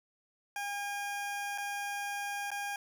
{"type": "tone with dropouts", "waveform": "20% pulse", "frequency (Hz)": 810, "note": "G#5", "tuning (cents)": -43, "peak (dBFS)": -30, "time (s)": [0.56, 2.76], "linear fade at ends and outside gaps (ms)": 2, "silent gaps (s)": [[1.578, 1.582], [2.505, 2.515]], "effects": []}